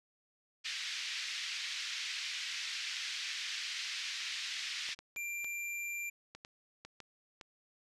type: band-pass noise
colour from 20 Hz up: pink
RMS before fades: -40 dBFS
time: 0.64-4.95 s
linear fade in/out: 20 ms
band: 2000 to 5700 Hz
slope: 24 dB/octave
type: clicks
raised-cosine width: 0.2 ms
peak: -31 dBFS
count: 9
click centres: 4.89 / 4.99 / 5.162 / 5.445 / 6.35 / 6.449 / 6.85 / 7.003 / 7.412 s
type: tone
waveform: square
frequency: 2371 Hz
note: D7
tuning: 16 cents sharp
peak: -38 dBFS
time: 5.16-6.1 s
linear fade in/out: 10 ms
effects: resampled to 32000 Hz